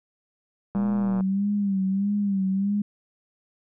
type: tone with vibrato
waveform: sine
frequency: 197.7 Hz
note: G3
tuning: 15 cents sharp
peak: -21 dBFS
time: 0.75-2.82 s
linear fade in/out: 5 ms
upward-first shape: sine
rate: 1.6 Hz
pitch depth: 70 cents each way
type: click train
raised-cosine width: 1 ms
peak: -22 dBFS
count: 55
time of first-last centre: 0.75-1.208 s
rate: 118 Hz
effects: none